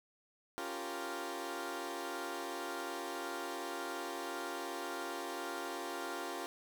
15% pulse chord, G half-diminished seventh, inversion second, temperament equal, 277.2 / 349.2 / 392 / 466.2 Hz, Db4 / F4 / G4 / Bb4, 0 / 0 / 0 / 0 cents, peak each -40 / -36 / -40 / -40 dBFS, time 0.58-6.46 s, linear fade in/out 0 ms, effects none

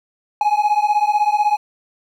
triangle beating tone pair, 829 / 845 Hz, G#5 / G#5, -3 / +30 cents, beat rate 16 Hz, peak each -15 dBFS, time 0.41-1.57 s, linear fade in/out 2 ms, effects none

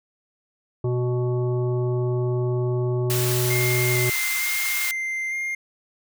harmonic tone, 123.47 Hz, B2, in tune, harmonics 1 / 3 / 5 / 7 / 9, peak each -22 / -25 / -36 / -41 / -42 dBFS, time 0.84-4.1 s, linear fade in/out 5 ms
white high-pass noise, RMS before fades -27 dBFS, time 3.1-4.91 s, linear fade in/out 0 ms, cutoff 1000 Hz, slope 24 dB/octave
triangle tone with vibrato, 2102 Hz, C7, 7 cents sharp, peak -23 dBFS, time 3.5-5.55 s, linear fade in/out 5 ms, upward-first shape square, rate 1.1 Hz, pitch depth 12 cents each way
effects none

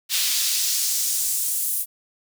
pink noise with high-pass filter sweep, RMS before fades -23 dBFS, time 0.09-1.86 s, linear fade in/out 50 ms, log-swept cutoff 3400 to 11000 Hz, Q 1.2, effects none

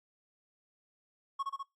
triangle tone with echo, 1100 Hz, C#6, 14 cents flat, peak -29 dBFS, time 1.39-1.43 s, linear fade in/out 10 ms, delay 67 ms, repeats 3, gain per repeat -2 dB, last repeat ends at 1.631 s, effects noise-tail reverb RT60 0.2 s tail -22 dB re dry + AAC 32 kbps

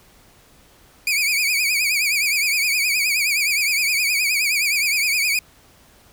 sawtooth tone with vibrato, 2360 Hz, D7, 8 cents sharp, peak -14 dBFS, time 1.07-5.39 s, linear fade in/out 2 ms, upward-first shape triangle, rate 9.6 Hz, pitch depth 140 cents each way, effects pink hiss -52 dBFS RMS until 6.12 s

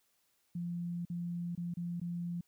sine tone with dropouts, 173 Hz, F3, 16 cents flat, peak -35 dBFS, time 0.55-2.41 s, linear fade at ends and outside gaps 5 ms, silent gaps 1.052-1.099 / 1.552-1.575 / 1.74-1.77 / 2-2.014 s, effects white hiss -75 dBFS RMS until 2.47 s

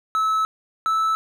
triangle tone pair in turn, 1300 / 1311.3 Hz, E6 / E6, -24 / -9 cents, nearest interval unison, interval 15 cents, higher second, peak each -16 dBFS, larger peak neither, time 0.15-0.45 / 0.86-1.15 s, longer first, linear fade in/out 0 ms, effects none

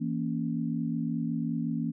sine chord, A# diminished, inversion second, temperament equal with one note detuned, 164.81 / 233.1 / 278.6 Hz, E3 / A#3 / C#4, 0 / 0 / +9 cents, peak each -32 / -31 / -34 dBFS, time 0-1.92 s, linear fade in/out 20 ms, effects none

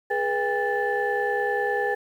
sine tone cluster, 417.3 / 487.3 / 804 / 1749 Hz, G#4 / B4 / G5 / A6, +8 / -23 / +44 / -11 cents, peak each -27 dBFS, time 0.1-1.95 s, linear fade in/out 10 ms, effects tanh soft clip ceiling -14 dBFS + 9-bit

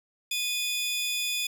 sawtooth tone pair together, 2480 / 3463 Hz, D#7 / A7, -6 / -28 cents, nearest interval tritone, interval 578 cents, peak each -27 dBFS, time 0.31-1.47 s, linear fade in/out 5 ms, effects none

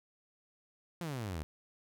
sawtooth exponential sweep, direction down, 180 to 71.4 Hz, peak -33 dBFS, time 1.01-1.43 s, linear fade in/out 0 ms, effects none

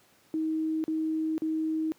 sine tone bursts, 316.4 Hz, D#4, 29 cents sharp, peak -26 dBFS, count 3, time 0.34-1.92 s, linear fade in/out 0 ms, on 500 ms, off 40 ms, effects pink hiss -62 dBFS RMS until 1.98 s + high-pass 150 Hz 12 dB/octave

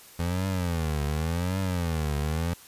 25% pulse tone with vibrato, 83.4 Hz, E2, 21 cents sharp, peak -22 dBFS, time 0.19-2.54 s, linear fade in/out 5 ms, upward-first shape triangle, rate 0.89 Hz, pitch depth 260 cents each way, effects white hiss -50 dBFS RMS until 2.67 s + resampled to 32000 Hz

